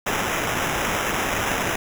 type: noise with sample-and-hold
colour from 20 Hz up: violet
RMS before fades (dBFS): -24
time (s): 0.06-1.76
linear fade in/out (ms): 5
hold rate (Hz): 4410
effects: none